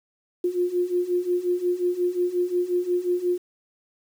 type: beating tone pair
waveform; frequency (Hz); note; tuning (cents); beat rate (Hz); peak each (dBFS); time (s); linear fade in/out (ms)
sine; 352.7 / 358.3; F4 / F4; +17 / +44; 5.6; -26 / -23; 0.44-3.38; 5
effects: 8-bit